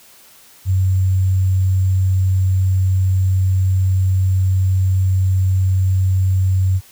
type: tone with sample-and-hold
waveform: sine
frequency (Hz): 93.9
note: F#2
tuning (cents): +26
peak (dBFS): -12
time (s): 0.65-6.81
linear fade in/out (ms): 50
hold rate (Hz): 7350
effects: white hiss -46 dBFS RMS until 6.91 s